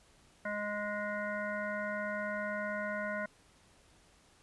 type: harmonic tone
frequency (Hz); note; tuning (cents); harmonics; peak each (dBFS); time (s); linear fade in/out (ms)
207.7; G#3; 0; 1 / 3 / 5 / 7 / 9 / 10; -42 / -38 / -44 / -39 / -44 / -49; 0.45-3.26; 5
effects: pink hiss -64 dBFS RMS until 4.42 s + resampled to 24000 Hz